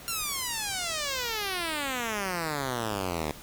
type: exponential sweep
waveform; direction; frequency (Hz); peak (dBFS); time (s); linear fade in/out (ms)
5% pulse; down; 1396.9 to 73.42; -18; 0.08-3.31; 0
effects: pink hiss -46 dBFS RMS until 3.42 s